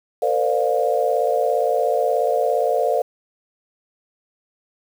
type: tone cluster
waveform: sine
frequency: 456 / 513 / 591 / 705 Hz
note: A#4 / C5 / D5 / F5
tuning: -38 / -34 / +11 / +16 cents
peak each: -22 dBFS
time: 0.22-3.02 s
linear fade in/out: 5 ms
effects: 7-bit